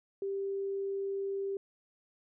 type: tone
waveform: sine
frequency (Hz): 393.3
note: G4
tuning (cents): +6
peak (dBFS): -32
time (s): 0.22-1.57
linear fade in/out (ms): 2
effects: none

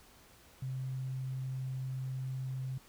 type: tone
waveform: sine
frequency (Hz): 130.81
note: C3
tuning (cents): 0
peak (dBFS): -35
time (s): 0.62-2.78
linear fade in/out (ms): 5
effects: pink hiss -60 dBFS RMS until 2.88 s

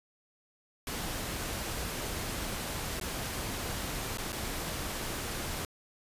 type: noise with dropouts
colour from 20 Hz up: pink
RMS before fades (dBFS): -36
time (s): 0.87-5.65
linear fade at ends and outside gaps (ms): 1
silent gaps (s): 2.999-3.012 / 4.173-4.183 / 4.321-4.328
effects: resampled to 32000 Hz

